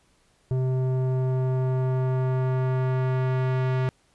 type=tone with low-pass filter sweep; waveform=square; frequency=129.4 Hz; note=C3; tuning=19 cents flat; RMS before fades=-24 dBFS; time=0.51-3.89 s; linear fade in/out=0 ms; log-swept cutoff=480 to 2400 Hz; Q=0.79; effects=pink hiss -64 dBFS RMS until 4.14 s + resampled to 24000 Hz